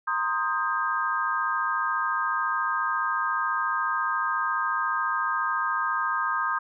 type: chord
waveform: sine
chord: C minor seventh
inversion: third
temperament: equal with one note detuned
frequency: 932.3 / 1046.5 / 1244.5 / 1592.6 Hz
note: Bb5 / C6 / Eb6 / G6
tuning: 0 / 0 / 0 / +27 cents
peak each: -33 / -30 / -27 / -29 dBFS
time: 0.07-6.59 s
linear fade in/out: 10 ms
effects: none